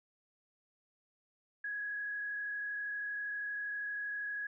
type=tone with frequency modulation; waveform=sine; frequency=1668 Hz; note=G#6; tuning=7 cents sharp; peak=-36 dBFS; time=1.64-4.47 s; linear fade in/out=5 ms; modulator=32.6 Hz; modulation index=0.58; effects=none